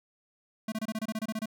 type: tone bursts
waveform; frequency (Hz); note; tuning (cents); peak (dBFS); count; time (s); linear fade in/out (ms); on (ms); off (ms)
square; 219; A3; -8; -31; 12; 0.68-1.458; 5; 41; 26
effects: none